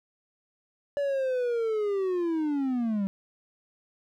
triangle linear sweep, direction down, 576 to 191 Hz, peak -23 dBFS, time 0.97-3.07 s, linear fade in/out 0 ms, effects none

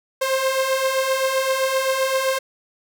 sawtooth beating tone pair, 523.3 / 531 Hz, C5 / C5, 0 / +25 cents, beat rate 7.7 Hz, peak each -21 / -16 dBFS, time 0.21-2.39 s, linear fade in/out 10 ms, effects none

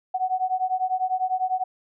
sine beating tone pair, 740 / 750 Hz, F#5 / F#5, 0 / +23 cents, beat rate 10 Hz, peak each -25 dBFS, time 0.14-1.64 s, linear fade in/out 10 ms, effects none

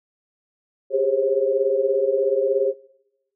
sine tone cluster, 392.8 / 409.6 / 518 / 539 Hz, G4 / G#4 / C5 / C#5, +4 / -24 / -17 / -49 cents, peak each -24 / -23 / -29 / -20 dBFS, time 0.9-2.74 s, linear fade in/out 50 ms, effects noise-tail reverb RT60 1.0 s tail -26 dB re dry

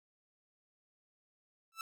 sawtooth tone with exponential growth, 1323 Hz, E6, 6 cents sharp, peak -32 dBFS, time 1.72-1.81 s, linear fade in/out 1 ms, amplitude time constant 18 ms, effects none

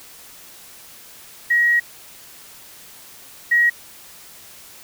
sine tone pair in turn, 1900 / 1900 Hz, A#6 / A#6, +33 / +33 cents, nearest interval unison, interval 0 cents, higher neither, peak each -13 / -12 dBFS, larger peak second, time 1.5-1.8 / 3.51-3.7 s, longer first, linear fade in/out 10 ms, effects white hiss -43 dBFS RMS until 4.83 s

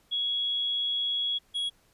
sine / triangle tone pair in turn, 3339 / 3327 Hz, G#7 / G#7, +9 / +2 cents, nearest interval unison, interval 7 cents, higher first, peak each -26 dBFS, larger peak neither, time 0.11-1.39 / 1.54-1.7 s, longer first, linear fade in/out 20 ms, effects pink hiss -65 dBFS RMS until 1.93 s + resampled to 32000 Hz

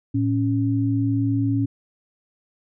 sine tone pair together, 111.77 / 277.2 Hz, A2 / C#4, +28 / 0 cents, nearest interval octave + major third, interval 1572 cents, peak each -21 dBFS, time 0.14-1.66 s, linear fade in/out 10 ms, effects none

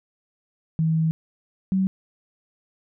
sine tone pair in turn, 160.6 / 190.17 Hz, E3 / F#3, -45 / +48 cents, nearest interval minor third, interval 293 cents, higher second, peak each -18 dBFS, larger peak neither, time 0.79-1.11 / 1.72-1.87 s, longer first, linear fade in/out 0 ms, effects none

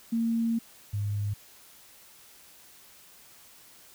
sine tone pair in turn, 229.2 / 102.81 Hz, A#3 / G#2, -29 / -17 cents, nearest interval octave + major second, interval 1388 cents, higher first, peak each -24 / -27 dBFS, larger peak first, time 0.12-0.59 / 0.93-1.34 s, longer first, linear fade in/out 10 ms, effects white hiss -54 dBFS RMS until 3.94 s

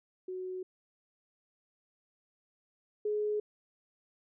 sine tone pair in turn, 370 / 420.7 Hz, F#4 / G#4, 0 / +22 cents, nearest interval major second, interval 222 cents, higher second, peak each -36 / -29 dBFS, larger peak second, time 0.28-0.63 / 3.05-3.4 s, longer neither, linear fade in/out 5 ms, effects none

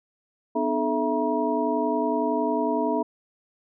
sine tone cluster, 251 / 301.9 / 431.6 / 661 / 954 Hz, B3 / D4 / A4 / E5 / A#5, +28 / +48 / -33 / +5 / +40 cents, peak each -28 dBFS, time 0.55-3.03 s, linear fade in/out 10 ms, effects none

